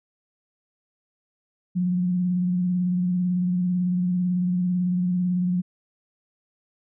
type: tone with vibrato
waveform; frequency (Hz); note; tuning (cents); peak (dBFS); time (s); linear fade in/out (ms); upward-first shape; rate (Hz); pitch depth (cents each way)
sine; 179.7; F3; +50; -20; 1.75-5.62; 20; square; 18; 26
effects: none